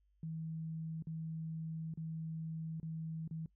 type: tone with dropouts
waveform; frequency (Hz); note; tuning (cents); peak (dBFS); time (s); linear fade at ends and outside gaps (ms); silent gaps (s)
sine; 160.6; E3; -45; -39; 0.23-3.46; 2; 1.024-1.07 / 1.939-1.974 / 2.8-2.829 / 3.277-3.31
effects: noise-tail reverb RT60 0.1 s tail -21 dB re dry + added 50 Hz sine -70 dBFS peak until 3.55 s